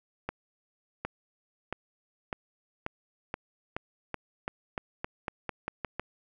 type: accelerating click train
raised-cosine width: 0.5 ms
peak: -17 dBFS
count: 16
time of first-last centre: 0.29-5.996 s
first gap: 760 ms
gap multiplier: 0.89
effects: none